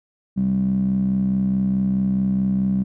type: tone with band-pass filter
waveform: 15% pulse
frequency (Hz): 64.7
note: C2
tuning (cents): -19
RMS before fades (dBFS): -20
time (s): 0.36-2.84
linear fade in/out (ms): 20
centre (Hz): 190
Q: 6.6
effects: none